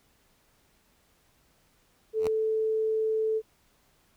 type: tone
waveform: sine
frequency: 438.8 Hz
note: A4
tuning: 5 cents flat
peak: -24 dBFS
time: 2.13-3.42 s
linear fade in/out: 50 ms
type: tone with exponential growth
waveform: 5% pulse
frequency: 83.6 Hz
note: E2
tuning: 25 cents sharp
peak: -21 dBFS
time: 2.16-2.28 s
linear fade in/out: 5 ms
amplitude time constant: 24 ms
effects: pink hiss -66 dBFS RMS until 4.16 s